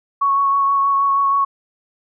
sine tone with vibrato, 1109 Hz, C#6, in tune, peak -13 dBFS, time 0.21-1.45 s, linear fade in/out 10 ms, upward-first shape sine, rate 6.3 Hz, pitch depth 14 cents each way, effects none

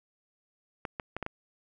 clicks, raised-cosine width 0.5 ms, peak -19 dBFS, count 5, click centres 0.852 / 0.998 / 1.166 / 1.227 / 1.264 s, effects none

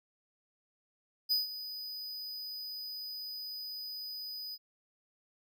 square tone with ADSR envelope, 4978 Hz, D#8, in tune, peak -26 dBFS, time 1.29-4.58 s, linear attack 27 ms, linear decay 150 ms, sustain -14 dB, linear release 43 ms, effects none

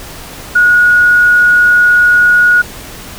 sine tone, 1451 Hz, F#6, 34 cents flat, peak -4 dBFS, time 0.55-2.62 s, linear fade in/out 10 ms, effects pink hiss -29 dBFS RMS until 3.18 s

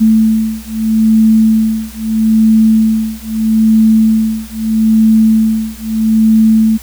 sine beating tone pair, 220 / 220.78 Hz, A3 / A3, 0 / +6 cents, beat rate 0.78 Hz, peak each -10 dBFS, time 0-6.78 s, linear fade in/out 20 ms, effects added 60 Hz sine -32 dBFS peak until 6.82 s + white hiss -35 dBFS RMS until 6.82 s

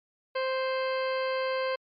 harmonic tone, 523.3 Hz, C5, in tune, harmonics 1 / 2 / 3 / 4 / 5 / 6 / 8 / 9, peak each -28 / -34 / -38 / -40 / -42 / -44 / -46 / -47 dBFS, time 0.35-1.76 s, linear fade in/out 10 ms, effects MP3 48 kbps

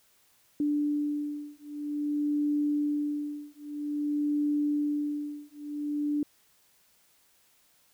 sine beating tone pair, 293.7 / 294.21 Hz, D4 / D4, 0 / +3 cents, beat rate 0.51 Hz, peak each -30 dBFS, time 0.6-6.23 s, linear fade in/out 2 ms, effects white hiss -65 dBFS RMS until 7.93 s

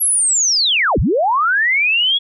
sine linear two-way sweep, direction down then up, 11470 to 31.43 to 3386 Hz, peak -12 dBFS, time 0-2.19 s, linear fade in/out 20 ms, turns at 0.99 s, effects none

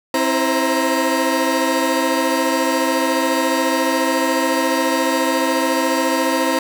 30% pulse tone cluster, 267.1 / 327.5 / 520 / 935 Hz, C4 / E4 / C5 / A#5, +36 / -11 / -11 / +5 cents, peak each -19 dBFS, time 0.14-6.59 s, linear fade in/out 2 ms, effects none

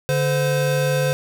square tone pair together, 144.8 / 516 Hz, D3 / C5, -24 / -24 cents, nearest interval octave + minor seventh, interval 2200 cents, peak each -21 dBFS, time 0.09-1.13 s, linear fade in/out 0 ms, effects none

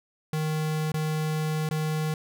square tone with dropouts, 155.4 Hz, D#3, 2 cents flat, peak -26 dBFS, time 0.33-2.14 s, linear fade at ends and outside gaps 2 ms, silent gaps 0.919-0.941 / 1.69-1.71 s, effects none

